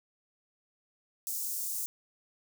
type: high-pass noise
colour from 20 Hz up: white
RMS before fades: -35 dBFS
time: 1.27-1.86 s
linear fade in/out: 0 ms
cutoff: 6300 Hz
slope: 24 dB/octave
effects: none